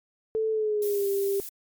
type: tone with pitch glide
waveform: sine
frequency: 440 to 396.6 Hz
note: A4 to G4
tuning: 0 to +20 cents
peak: -23 dBFS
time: 0.35-1.4 s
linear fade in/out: 0 ms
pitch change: -180 cents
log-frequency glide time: 0.51-1.08 s
type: noise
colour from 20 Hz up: violet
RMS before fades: -37 dBFS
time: 0.82-1.49 s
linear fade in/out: 2 ms
effects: MP3 96 kbps